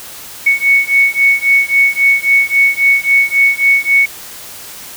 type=beating tone pair; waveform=sine; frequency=2217 / 2220.7 Hz; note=C#7 / C#7; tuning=0 / +3 cents; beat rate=3.7 Hz; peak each=-11 dBFS; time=0.46-4.06 s; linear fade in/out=10 ms; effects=white hiss -31 dBFS RMS until 4.96 s